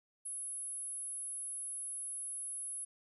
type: tone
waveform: sine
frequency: 10660 Hz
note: E9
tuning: 18 cents sharp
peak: -39 dBFS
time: 0.25-2.85 s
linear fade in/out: 10 ms
effects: none